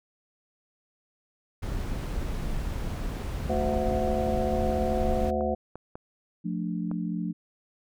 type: noise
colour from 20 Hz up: brown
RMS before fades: -31 dBFS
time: 1.62-5.31 s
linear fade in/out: 10 ms
type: harmonic tone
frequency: 73.42 Hz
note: D2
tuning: in tune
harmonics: 1 / 3 / 5 / 7 / 9 / 10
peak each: -33 / -31 / -33 / -30 / -32 / -32 dBFS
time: 3.49-5.55 s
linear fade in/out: 10 ms
type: clicks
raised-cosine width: 1 ms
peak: -25 dBFS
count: 6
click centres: 3.692 / 3.737 / 5.409 / 5.756 / 5.955 / 6.914 s
type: chord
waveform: sine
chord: D minor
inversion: first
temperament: just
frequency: 176.2 / 220.2 / 293.7 Hz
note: F3 / A3 / D4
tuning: +16 / +2 / 0 cents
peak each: -30 / -33 / -35 dBFS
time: 6.44-7.33 s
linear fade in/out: 20 ms
effects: none